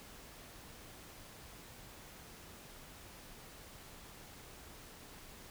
silence, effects pink hiss -54 dBFS RMS until 5.5 s

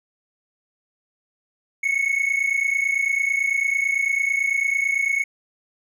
triangle tone pair together, 2188 / 2217 Hz, C#7 / C#7, -23 / 0 cents, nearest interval unison, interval 23 cents, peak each -19 dBFS, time 1.83-5.24 s, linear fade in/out 10 ms, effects tanh soft clip ceiling -14 dBFS

